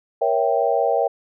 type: chord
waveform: sine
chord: A# diminished seventh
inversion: none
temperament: equal with one note detuned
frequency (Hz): 471.6 / 554.4 / 659.3 / 784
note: A#4 / C#5 / E5 / G5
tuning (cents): +20 / 0 / 0 / 0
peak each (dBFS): -22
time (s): 0.21-1.08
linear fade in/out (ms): 10
effects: none